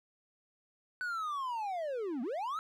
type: linear two-way sweep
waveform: triangle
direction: down then up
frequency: 1505 to 221 to 1340 Hz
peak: -32 dBFS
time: 1.01-2.59 s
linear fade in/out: 0 ms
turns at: 2.22 s
effects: none